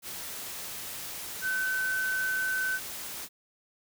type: tone in noise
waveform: sine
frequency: 1524 Hz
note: G6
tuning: 49 cents flat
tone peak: -27 dBFS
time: 1.41-2.8 s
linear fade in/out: 50 ms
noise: white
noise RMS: -39 dBFS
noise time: 0.02-3.29 s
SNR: +9 dB
effects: none